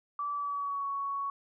sine tone with pitch glide, 1158 to 1115.3 Hz, D6 to C#6, -25 to +10 cents, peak -31 dBFS, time 0.19-1.3 s, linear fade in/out 2 ms, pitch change -65 cents, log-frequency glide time 0.33-0.87 s, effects none

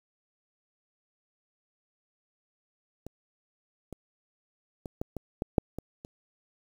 clicks, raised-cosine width 2 ms, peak -27 / -26 / -24 / -18 / -22 / -16 / -7 / -22 / -29 dBFS, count 9, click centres 3.066 / 3.927 / 4.858 / 5.015 / 5.167 / 5.421 / 5.582 / 5.786 / 6.049 s, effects 8-bit

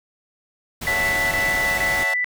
pink noise, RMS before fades -30 dBFS, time 0.81-2.04 s, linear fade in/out 10 ms
sine tone bursts, 1983 Hz, B6, 7 cents sharp, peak -19 dBFS, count 3, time 0.87-2.244 s, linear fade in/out 0 ms, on 440 ms, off 27 ms
sawtooth chord, F# minor seventh, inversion second, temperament equal, 554.4 / 659.3 / 740 / 880 Hz, C#5 / E5 / F#5 / A5, 0 / 0 / 0 / 0 cents, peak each -28 dBFS, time 0.87-2.14 s, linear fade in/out 5 ms
effects none

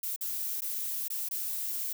violet noise with dropouts, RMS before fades -34 dBFS, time 0.03-1.93 s, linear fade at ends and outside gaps 5 ms, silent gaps 0.162-0.209 / 0.607-0.619 / 1.082-1.101 / 1.288-1.31 s, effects none

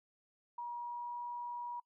sine tone with pitch glide, 956 to 962.1 Hz, A#5 to B5, +43 to -46 cents, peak -39 dBFS, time 0.58-1.8 s, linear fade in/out 5 ms, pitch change +11 cents, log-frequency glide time 0.76-1.19 s, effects noise-tail reverb RT60 0.1 s tail -25 dB re dry

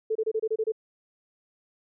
sine tone bursts, 440 Hz, A4, in tune, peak -23 dBFS, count 8, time 0.1-0.721 s, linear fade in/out 10 ms, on 54 ms, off 27 ms, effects none

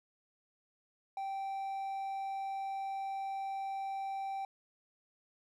triangle tone, 780 Hz, G5, 9 cents flat, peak -34 dBFS, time 1.17-4.45 s, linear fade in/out 2 ms, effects none

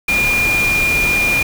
sine tone in noise, 2414 Hz, D7, 47 cents sharp, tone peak -13 dBFS, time 0.08-1.43 s, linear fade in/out 5 ms, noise pink, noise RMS -22 dBFS, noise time 0.08-1.43 s, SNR +6 dB, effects none

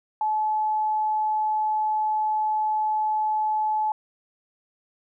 sine tone, 860 Hz, A5, 40 cents flat, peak -21 dBFS, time 0.21-3.92 s, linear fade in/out 2 ms, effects none

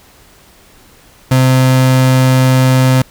35% pulse tone, 129.7 Hz, C3, 15 cents flat, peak -5 dBFS, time 1.31-3.02 s, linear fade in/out 5 ms, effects pink hiss -44 dBFS RMS until 3.1 s

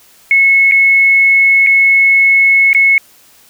sine tone with dropouts, 2190 Hz, C#7, 22 cents flat, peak -5 dBFS, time 0.31-2.98 s, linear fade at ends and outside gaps 1 ms, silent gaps 0.713-0.72 / 1.665-1.67 / 2.731-2.748 s, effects white hiss -45 dBFS RMS until 3.49 s

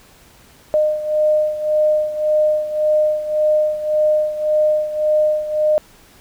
sine beating tone pair, 610 / 611.8 Hz, D#5 / D#5, -34 / -29 cents, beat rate 1.8 Hz, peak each -15 / -20 dBFS, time 0.74-5.78 s, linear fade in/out 0 ms, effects pink hiss -48 dBFS RMS until 6.2 s

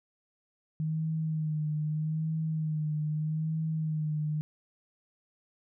sine tone with vibrato, 155.56 Hz, D#3, in tune, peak -28 dBFS, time 0.8-4.41 s, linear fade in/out 0 ms, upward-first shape sine, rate 0.8 Hz, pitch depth 41 cents each way, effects none

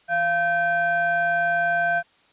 triangle ring-modulated tone, 428 Hz, A4, 48 cents flat, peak -14 dBFS, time 0.08-2.03 s, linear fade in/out 50 ms, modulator 1120 Hz, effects white hiss -59 dBFS RMS until 2.32 s + resampled to 8000 Hz

